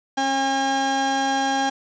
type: tone pair together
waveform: 35% pulse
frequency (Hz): 271.1 / 810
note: C#4 / G#5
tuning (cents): -38 / -43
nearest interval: octave + perfect fifth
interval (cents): 1895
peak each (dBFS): -24 / -19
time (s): 0.17-1.7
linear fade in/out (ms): 10
effects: resampled to 16000 Hz + 8-bit